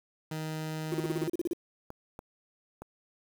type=tone; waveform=sawtooth; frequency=156.8 Hz; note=D#3; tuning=14 cents sharp; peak=-30 dBFS; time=0.31-1.28 s; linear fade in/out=5 ms
type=tone bursts; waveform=sine; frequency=344.3 Hz; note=F4; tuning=25 cents flat; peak=-27 dBFS; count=11; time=0.92-1.533 s; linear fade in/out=2 ms; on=23 ms; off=36 ms
type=clicks; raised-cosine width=1 ms; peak=-28 dBFS; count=3; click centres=1.904 / 2.191 / 2.82 s
effects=8-bit